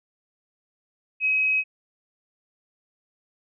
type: tone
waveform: sine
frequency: 2543 Hz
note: D#7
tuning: 37 cents sharp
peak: -19 dBFS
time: 1.2-1.64 s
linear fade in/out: 50 ms
effects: none